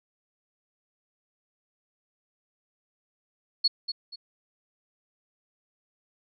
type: tone with echo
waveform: sine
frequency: 4359 Hz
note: C#8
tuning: 30 cents flat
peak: -18 dBFS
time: 3.64-3.68 s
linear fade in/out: 10 ms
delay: 240 ms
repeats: 2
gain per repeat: -10 dB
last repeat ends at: 4.16 s
effects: none